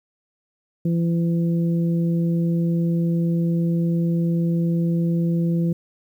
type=harmonic tone; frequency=168.7 Hz; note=E3; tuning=40 cents sharp; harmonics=1 / 2 / 3; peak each=-18 / -28 / -34 dBFS; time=0.85-5.73 s; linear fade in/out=5 ms; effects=9-bit